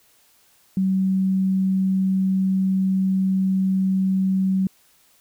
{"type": "tone", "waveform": "sine", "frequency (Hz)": 190, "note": "F#3", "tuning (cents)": 46, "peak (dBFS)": -17, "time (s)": [0.77, 4.67], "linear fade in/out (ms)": 2, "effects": ["white hiss -58 dBFS RMS until 5.2 s"]}